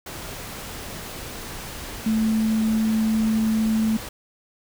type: tone in noise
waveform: sine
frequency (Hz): 220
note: A3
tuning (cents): 0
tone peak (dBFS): -18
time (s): 2.06-3.97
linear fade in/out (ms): 5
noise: pink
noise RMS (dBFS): -35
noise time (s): 0.06-4.09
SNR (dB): +14
effects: none